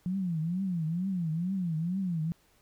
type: tone with vibrato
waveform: sine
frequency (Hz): 174.5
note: F3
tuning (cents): -1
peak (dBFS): -28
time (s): 0.06-2.32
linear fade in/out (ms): 0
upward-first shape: triangle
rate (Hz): 2.2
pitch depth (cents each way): 220
effects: pink hiss -66 dBFS RMS until 2.61 s